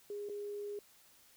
sine tone with dropouts, 410.7 Hz, G#4, 19 cents flat, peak -39 dBFS, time 0.1-0.79 s, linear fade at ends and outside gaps 2 ms, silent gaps 0.289-0.296 s, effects white hiss -64 dBFS RMS until 1.36 s

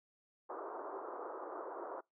pink band-pass noise, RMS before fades -45 dBFS, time 0.49-2.01 s, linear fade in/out 10 ms, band 340 to 1300 Hz, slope 48 dB/octave, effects noise-tail reverb RT60 0.2 s tail -26 dB re dry

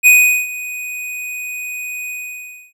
square tone with ADSR envelope, 2489 Hz, D#7, in tune, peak -5 dBFS, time 0.03-2.73 s, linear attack 36 ms, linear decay 400 ms, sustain -19 dB, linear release 630 ms, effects none

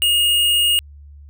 square tone, 2856 Hz, F7, 38 cents sharp, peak -14 dBFS, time 0.02-0.79 s, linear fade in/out 0 ms, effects added 72 Hz sine -38 dBFS peak until 1.29 s

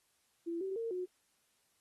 sine tone with pitch steps, 337.3 / 383.6 / 457.7 / 363.8 Hz, E4 / G4 / A#4 / F#4, +40 / -37 / -32 / -29 cents, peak -35 dBFS, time 0.46-1.06 s, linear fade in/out 20 ms, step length 150 ms, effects white hiss -75 dBFS RMS until 1.8 s + AAC 32 kbps

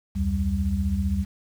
sine tone cluster, 68.9 / 84.2 / 195.4 Hz, C#2 / E2 / G3, -10 / +37 / -5 cents, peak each -26 dBFS, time 0.15-1.25 s, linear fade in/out 20 ms, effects 8-bit

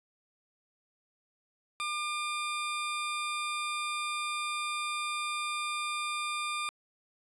20% pulse tone, 1200 Hz, D6, 37 cents sharp, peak -27 dBFS, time 1.8-6.69 s, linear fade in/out 0 ms, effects resampled to 24000 Hz

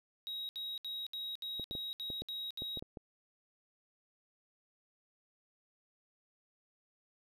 triangle tone bursts, 3809 Hz, A#7, 37 cents sharp, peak -37 dBFS, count 9, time 0.27-2.794 s, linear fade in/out 0 ms, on 220 ms, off 68 ms
clicks, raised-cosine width 2 ms, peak -31 dBFS, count 9, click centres 1.597 / 1.711 / 1.752 / 2.102 / 2.22 / 2.621 / 2.773 / 2.825 / 2.972 s
effects none

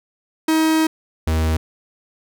45% pulse tone pair in turn, 317.5 / 79.74 Hz, D#4 / D#2, +35 / +43 cents, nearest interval 2 octaves, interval 2392 cents, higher first, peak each -14 / -16 dBFS, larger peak first, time 0.48-0.87 / 1.27-1.57 s, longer first, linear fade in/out 5 ms, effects none

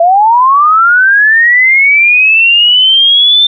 sine linear sweep, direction up, 659.3 to 3582 Hz, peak -3 dBFS, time 0-3.47 s, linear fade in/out 5 ms, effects none

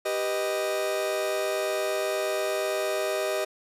40% pulse chord, G augmented, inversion none, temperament equal, 392 / 493.9 / 622.3 Hz, G4 / B4 / D#5, 0 / 0 / 0 cents, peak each -30 / -33 / -27 dBFS, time 0.05-3.45 s, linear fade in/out 10 ms, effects resampled to 32000 Hz

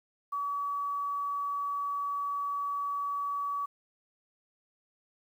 sine tone with quantisation, 1139 Hz, C#6, 47 cents sharp, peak -30 dBFS, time 0.32-3.66 s, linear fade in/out 10 ms, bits 10, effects none

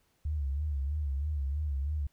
sine tone with vibrato, 72 Hz, D2, 34 cents flat, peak -29 dBFS, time 0.25-2.07 s, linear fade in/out 5 ms, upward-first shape sine, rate 3.1 Hz, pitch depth 110 cents each way, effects pink hiss -72 dBFS RMS until 2.12 s

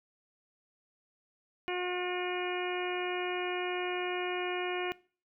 harmonic tone with a mistuned harmonic, 360.2 Hz, F#4, 46 cents flat, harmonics 1 / 2 / 3 / 4 / 5 / 6 / 7 / 8, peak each -34 / -39 / -43 / -44 / -44 / -44 / -41 / -42 dBFS, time 1.68-4.92 s, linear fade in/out 0 ms, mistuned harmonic 7, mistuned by -60 cents, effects noise-tail reverb RT60 0.4 s tail -21 dB re dry

